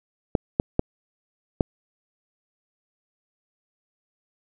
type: clicks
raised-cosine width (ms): 2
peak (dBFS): -5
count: 4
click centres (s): 0.352 / 0.599 / 0.794 / 1.608
effects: none